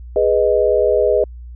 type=chord; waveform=sine; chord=G# minor; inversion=none; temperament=equal; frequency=415.3 / 493.9 / 622.3 Hz; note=G#4 / B4 / D#5; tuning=0 / 0 / 0 cents; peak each=-16 dBFS; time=0.16-1.24 s; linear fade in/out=2 ms; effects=added 60 Hz sine -31 dBFS peak until 1.55 s